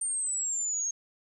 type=exponential sweep; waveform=sine; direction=down; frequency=8870 to 6460 Hz; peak=-28 dBFS; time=0.01-0.91 s; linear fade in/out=5 ms; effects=none